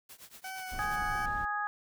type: noise with tremolo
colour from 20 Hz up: white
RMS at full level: -48 dBFS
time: 0.09-0.96 s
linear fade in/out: 5 ms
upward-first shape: triangle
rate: 8.5 Hz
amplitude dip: 95%
type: tone with vibrato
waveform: 20% pulse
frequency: 752 Hz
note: F#5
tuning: 28 cents sharp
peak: -34 dBFS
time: 0.44-1.26 s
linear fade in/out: 5 ms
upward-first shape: sine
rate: 2.9 Hz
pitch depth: 19 cents each way
type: noise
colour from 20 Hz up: brown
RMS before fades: -41 dBFS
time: 0.71-1.46 s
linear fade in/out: 20 ms
type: harmonic tone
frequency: 415.3 Hz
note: G#4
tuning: in tune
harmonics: 2 / 3 / 4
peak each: -35 / -35 / -35 dBFS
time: 0.79-1.67 s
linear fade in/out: 0 ms
effects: none